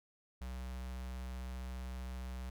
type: tone with notch filter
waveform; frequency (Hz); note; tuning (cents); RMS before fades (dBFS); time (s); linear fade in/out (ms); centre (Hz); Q
square; 63.2; B1; +41; -43; 0.41-2.5; 5; 360; 1.4
effects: none